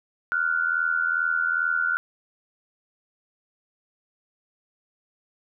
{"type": "tone pair together", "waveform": "sine", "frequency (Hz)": [1402, 1484.4], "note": ["F6", "F#6"], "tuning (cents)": [6, 5], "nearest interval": "minor second", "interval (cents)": 99, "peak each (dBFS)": -24, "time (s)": [0.32, 1.97], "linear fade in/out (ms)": 0, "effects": []}